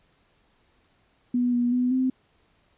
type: tone with pitch steps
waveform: sine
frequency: 245.4 / 241.9 / 248.9 / 258.7 Hz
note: B3 / B3 / B3 / C4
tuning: -11 / -36 / +14 / -19 cents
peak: -20 dBFS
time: 1.34-2.1 s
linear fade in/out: 5 ms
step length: 190 ms
effects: pink hiss -65 dBFS RMS until 2.77 s + resampled to 8000 Hz